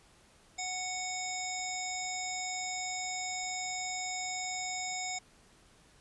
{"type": "harmonic tone with a mistuned harmonic", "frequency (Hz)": 740, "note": "F#5", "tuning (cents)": 0, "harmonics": [1, 3, 5, 7, 9, 10], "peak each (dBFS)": [-40, -40, -46, -44, -40, -44], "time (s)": [0.58, 5.19], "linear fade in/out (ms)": 10, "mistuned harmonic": 9, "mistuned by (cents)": 56, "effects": ["pink hiss -62 dBFS RMS until 6 s", "resampled to 24000 Hz"]}